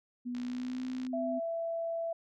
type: tone with pitch glide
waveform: sine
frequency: 245.2 to 255 Hz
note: B3 to C4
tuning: -12 to -44 cents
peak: -34 dBFS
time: 0.25-1.4 s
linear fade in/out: 20 ms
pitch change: +68 cents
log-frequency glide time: 0.38-0.83 s
type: click train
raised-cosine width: 0.2 ms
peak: -31 dBFS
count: 44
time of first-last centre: 0.35-1.067 s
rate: 60 Hz
type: tone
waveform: sine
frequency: 666 Hz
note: E5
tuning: 18 cents sharp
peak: -32 dBFS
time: 1.13-2.13 s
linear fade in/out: 5 ms
effects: none